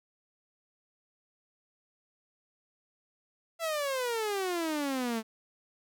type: exponential sweep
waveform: sawtooth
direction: down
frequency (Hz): 676 to 217.3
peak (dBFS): -26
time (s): 3.59-5.23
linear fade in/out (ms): 50
effects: none

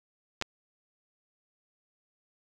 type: clicks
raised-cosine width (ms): 0.2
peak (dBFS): -14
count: 2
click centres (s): 0.414 / 0.423
effects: none

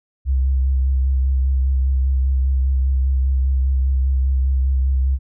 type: tone with vibrato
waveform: sine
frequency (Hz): 66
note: C2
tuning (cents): +16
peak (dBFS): -14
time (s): 0.25-5.19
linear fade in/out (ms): 50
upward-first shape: sine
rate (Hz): 5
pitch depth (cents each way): 27
effects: none

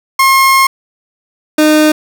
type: tone pair in turn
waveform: 30% pulse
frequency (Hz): 1073 / 306.5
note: C6 / D#4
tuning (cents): +43 / -26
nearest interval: octave + minor seventh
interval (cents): 2169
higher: first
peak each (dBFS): -3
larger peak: neither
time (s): 0.19-0.67 / 1.58-1.92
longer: first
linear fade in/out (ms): 5
effects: none

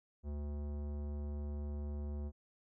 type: tone with tanh clipping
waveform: sine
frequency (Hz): 73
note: D2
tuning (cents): -10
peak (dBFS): -40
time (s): 0.23-2.32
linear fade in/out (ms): 50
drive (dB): 17
effects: none

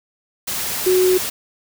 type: tone in noise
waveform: sine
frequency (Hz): 368.8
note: F#4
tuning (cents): -6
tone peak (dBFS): -12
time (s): 0.86-1.18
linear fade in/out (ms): 10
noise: white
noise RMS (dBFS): -24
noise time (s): 0.47-1.3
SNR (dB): +9
effects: none

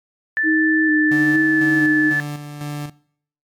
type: tone with pitch glide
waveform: sine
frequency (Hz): 1760 to 1738.8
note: A6 to A6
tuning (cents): 0 to -21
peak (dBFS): -16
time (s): 0.37-2.2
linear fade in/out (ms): 0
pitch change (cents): -21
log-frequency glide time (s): 1.22-1.59
type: tone with vibrato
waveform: sine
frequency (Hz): 311.1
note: D#4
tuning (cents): 0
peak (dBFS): -15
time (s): 0.43-2.14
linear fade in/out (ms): 50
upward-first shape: square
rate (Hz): 1.1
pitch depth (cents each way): 23
type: tone with tremolo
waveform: 30% pulse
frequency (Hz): 146.83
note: D3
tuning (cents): 0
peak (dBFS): -22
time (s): 1.11-2.9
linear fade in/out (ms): 5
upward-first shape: square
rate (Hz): 2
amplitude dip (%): 50
effects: noise-tail reverb RT60 0.6 s tail -21 dB re dry + MP3 96 kbps

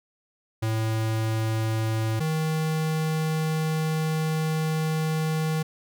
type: tone pair in turn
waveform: square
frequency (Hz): 110.9 / 157.64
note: A2 / D#3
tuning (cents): +14 / +23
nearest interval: tritone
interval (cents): 609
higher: second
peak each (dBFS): -24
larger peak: neither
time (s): 0.62-2.2 / 2.2-5.63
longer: second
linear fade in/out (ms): 10
effects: none

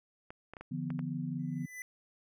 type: clicks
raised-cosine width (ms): 0.5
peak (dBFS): -30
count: 6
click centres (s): 0.305 / 0.536 / 0.568 / 0.61 / 0.904 / 0.992
type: chord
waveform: sine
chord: B diminished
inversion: first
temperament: equal with one note detuned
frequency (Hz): 146.83 / 171.22 / 246.9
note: D3 / F3 / B3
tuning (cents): 0 / -34 / 0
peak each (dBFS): -38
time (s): 0.71-1.66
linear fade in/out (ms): 10
type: tone with exponential growth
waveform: square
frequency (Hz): 2000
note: B6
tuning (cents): +21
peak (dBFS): -39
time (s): 1.39-1.82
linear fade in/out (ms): 1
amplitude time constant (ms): 93
effects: none

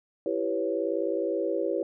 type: chord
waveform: sine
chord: C# half-diminished seventh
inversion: first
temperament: equal with one note detuned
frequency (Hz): 332.9 / 392 / 493.9 / 554.4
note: E4 / G4 / B4 / C#5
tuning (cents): +17 / 0 / 0 / 0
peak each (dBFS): -31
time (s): 0.26-1.83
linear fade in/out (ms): 2
effects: none

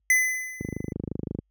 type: tone with exponential decay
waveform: square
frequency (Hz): 2021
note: B6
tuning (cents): +39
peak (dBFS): -16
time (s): 0.1-0.93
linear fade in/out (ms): 2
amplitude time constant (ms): 180
type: click train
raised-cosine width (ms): 3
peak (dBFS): -16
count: 21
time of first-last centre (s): 0.61-1.388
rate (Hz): 25.7
effects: added 50 Hz sine -61 dBFS peak until 1.5 s + high-pass 80 Hz 12 dB/octave

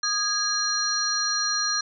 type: tone cluster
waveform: sine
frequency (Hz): 1232 / 1650 / 4181 / 5740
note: D#6 / G#6 / C8 / F8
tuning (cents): -17 / -12 / -2 / +47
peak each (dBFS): -31 / -30 / -26 / -27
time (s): 0.03-1.81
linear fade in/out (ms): 5
effects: none

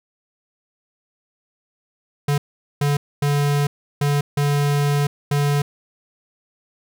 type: tone bursts at uneven times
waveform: square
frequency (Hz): 144.1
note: D3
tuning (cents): -33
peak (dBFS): -17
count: 6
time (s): 2.28-2.38 / 2.81-2.97 / 3.22-3.67 / 4.01-4.21 / 4.37-5.07 / 5.31-5.62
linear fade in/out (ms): 5
effects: none

